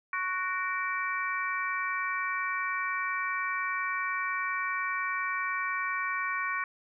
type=harmonic tone with a mistuned harmonic; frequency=370 Hz; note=F#4; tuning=in tune; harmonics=3 / 4 / 5 / 6; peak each=-33 / -35 / -35 / -35 dBFS; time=0.13-6.64 s; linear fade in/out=2 ms; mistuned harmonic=6; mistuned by=+72 cents; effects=none